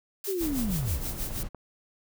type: noise with tremolo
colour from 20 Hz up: blue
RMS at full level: -34 dBFS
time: 0.24-1.43 s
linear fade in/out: 2 ms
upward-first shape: sine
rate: 6.3 Hz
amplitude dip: 75%
type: linear sweep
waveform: sine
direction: down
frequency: 406.4 to 46 Hz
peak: -27 dBFS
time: 0.27-1 s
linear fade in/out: 20 ms
type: noise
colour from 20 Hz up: brown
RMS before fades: -35 dBFS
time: 0.4-1.49 s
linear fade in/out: 20 ms
type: click train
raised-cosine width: 1 ms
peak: -29 dBFS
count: 5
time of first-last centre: 0.59-1.547 s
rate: 4.18 Hz
effects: none